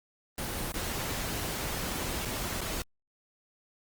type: noise with dropouts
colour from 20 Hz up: pink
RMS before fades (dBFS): -34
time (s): 0.38-2.82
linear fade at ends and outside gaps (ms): 1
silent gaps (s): 0.72-0.741 / 2.251-2.255 / 2.607-2.614
effects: Opus 24 kbps